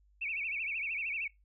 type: tone with vibrato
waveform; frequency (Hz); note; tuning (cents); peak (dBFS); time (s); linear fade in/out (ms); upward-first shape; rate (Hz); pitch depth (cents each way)
sine; 2452; D#7; -26; -33; 0.21-1.28; 10; sine; 13; 180
effects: noise-tail reverb RT60 0.2 s tail -23 dB re dry + added 50 Hz sine -63 dBFS peak until 1.44 s